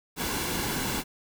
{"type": "noise with comb filter", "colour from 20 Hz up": "pink", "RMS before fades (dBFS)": -30, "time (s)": [0.16, 1.04], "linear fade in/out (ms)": 50, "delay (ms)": 1.6, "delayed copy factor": -0.5, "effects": []}